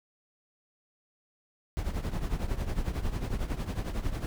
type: noise with tremolo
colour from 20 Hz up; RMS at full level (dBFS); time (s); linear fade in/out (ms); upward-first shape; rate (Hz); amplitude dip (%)
brown; -28; 1.77-4.26; 0; triangle; 11; 80
effects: none